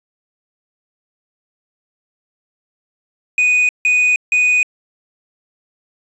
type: tone bursts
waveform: triangle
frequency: 2482 Hz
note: D#7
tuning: 5 cents flat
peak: -9 dBFS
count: 3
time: 3.38-4.63 s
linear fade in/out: 2 ms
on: 310 ms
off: 160 ms
effects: resampled to 22050 Hz + 7-bit